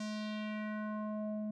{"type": "tone with low-pass filter sweep", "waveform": "square", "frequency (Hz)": 212.9, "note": "G#3", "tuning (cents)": 43, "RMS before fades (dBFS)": -39, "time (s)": [0, 1.51], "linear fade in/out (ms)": 5, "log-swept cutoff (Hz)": [6400, 440], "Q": 2.1, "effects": []}